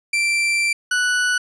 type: tone pair in turn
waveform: 40% pulse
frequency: 2349 / 1479.8 Hz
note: D7 / F#6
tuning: 0 / 0 cents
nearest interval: minor sixth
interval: 800 cents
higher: first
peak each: -16 dBFS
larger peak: neither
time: 0.13-0.73 / 0.91-1.38 s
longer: first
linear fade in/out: 5 ms
effects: resampled to 22050 Hz + 9-bit